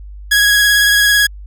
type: tone with vibrato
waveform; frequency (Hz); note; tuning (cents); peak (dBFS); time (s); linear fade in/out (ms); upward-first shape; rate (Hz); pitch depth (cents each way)
sawtooth; 1661.2; G#6; 0; -5; 0.31-1.27; 10; triangle; 18; 21
effects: added 50 Hz sine -29 dBFS peak until 1.46 s